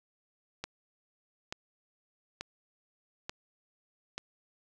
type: click train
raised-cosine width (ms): 0.2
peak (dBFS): -19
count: 5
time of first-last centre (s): 0.64-4.18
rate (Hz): 1.13
effects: none